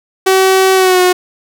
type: tone with pitch glide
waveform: sawtooth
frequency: 380 to 363.3 Hz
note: F#4 to F#4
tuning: +46 to -32 cents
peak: -3 dBFS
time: 0.26-1.13 s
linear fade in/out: 10 ms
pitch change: -78 cents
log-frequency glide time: 0.74-1.01 s
effects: none